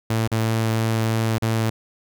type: tone with dropouts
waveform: sawtooth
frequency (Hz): 112.1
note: A2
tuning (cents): +33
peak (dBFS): -15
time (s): 0.1-1.7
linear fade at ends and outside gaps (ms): 5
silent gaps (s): 0.276-0.316 / 1.383-1.422
effects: none